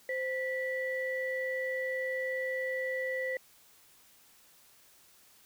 sine tone pair together, 519.1 / 1960 Hz, C5 / B6, -14 / -14 cents, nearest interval octave + major seventh, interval 2300 cents, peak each -33 / -34 dBFS, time 0.09-3.37 s, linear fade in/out 2 ms, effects tanh soft clip ceiling -23 dBFS + white hiss -61 dBFS RMS until 5.45 s

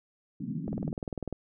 pink band-pass noise, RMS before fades -35 dBFS, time 0.4-0.93 s, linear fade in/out 5 ms, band 140 to 280 Hz, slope 48 dB/octave
click train, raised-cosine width 2 ms, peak -21 dBFS, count 14, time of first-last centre 0.68-1.327 s, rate 20.1 Hz
effects none

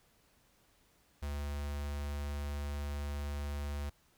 square tone with notch filter, 72.2 Hz, D2, 29 cents flat, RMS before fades -38 dBFS, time 1.22-3.9 s, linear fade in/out 10 ms, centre 290 Hz, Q 1.4, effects pink hiss -69 dBFS RMS until 4.17 s

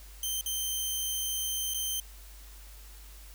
10% pulse tone with dropouts, 3113 Hz, G7, 13 cents flat, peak -22 dBFS, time 0.23-2 s, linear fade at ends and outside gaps 2 ms, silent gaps 0.411-0.46 / 1.738-1.744 s, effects added 50 Hz sine -47 dBFS peak until 3.34 s + white hiss -54 dBFS RMS until 3.34 s

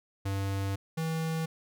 square tone pair in turn, 98 / 161.5 Hz, G2 / E3, 0 / -35 cents, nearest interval major sixth, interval 865 cents, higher second, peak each -30 / -30 dBFS, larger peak neither, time 0.25-0.76 / 0.97-1.46 s, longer first, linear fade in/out 10 ms, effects none

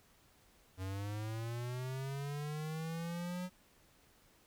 square linear sweep, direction up, 92.5 to 183.2 Hz, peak -39 dBFS, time 0.77-3.5 s, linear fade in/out 50 ms, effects pink hiss -67 dBFS RMS until 4.46 s

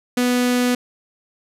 sawtooth tone with notch filter, 246.9 Hz, B3, in tune, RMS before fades -18 dBFS, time 0.17-0.75 s, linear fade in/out 5 ms, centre 890 Hz, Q 1.9, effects resampled to 32000 Hz

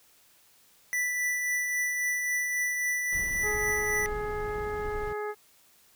square tone with tremolo, 1975.5 Hz, B6, in tune, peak -26 dBFS, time 0.93-4.06 s, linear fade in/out 0 ms, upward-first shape triangle, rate 3.7 Hz, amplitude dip 35%
brown noise, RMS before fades -39 dBFS, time 3.12-5.13 s, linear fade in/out 5 ms
harmonic tone, 419.8 Hz, G#4, 19 cents sharp, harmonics 1 / 2 / 3 / 4 / 5, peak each -32 / -38 / -40 / -42 / -46 dBFS, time 3.42-5.35 s, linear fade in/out 50 ms
effects white hiss -61 dBFS RMS until 5.95 s

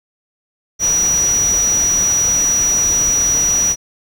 sine tone in noise, 5830 Hz, F#8, 26 cents flat, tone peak -12 dBFS, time 0.79-3.76 s, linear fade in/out 50 ms, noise pink, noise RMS -26 dBFS, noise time 0.79-3.76 s, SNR +11 dB, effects none

